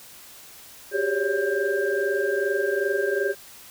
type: tone cluster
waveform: sine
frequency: 380 / 402.5 / 548 / 571 / 1589 Hz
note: F#4 / G4 / C#5 / D5 / G6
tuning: +46 / +46 / -20 / -49 / +23 cents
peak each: -30 / -24 / -31 / -31 / -28 dBFS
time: 0.91-3.35 s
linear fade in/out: 50 ms
effects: white hiss -46 dBFS RMS until 3.7 s